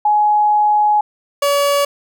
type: tone pair in turn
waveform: sine / 30% pulse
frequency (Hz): 840 / 568.8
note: G#5 / C#5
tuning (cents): +19 / +45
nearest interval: perfect fifth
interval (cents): 674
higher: first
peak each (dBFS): -10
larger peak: neither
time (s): 0.05-1.01 / 1.42-1.85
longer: first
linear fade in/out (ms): 5
effects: none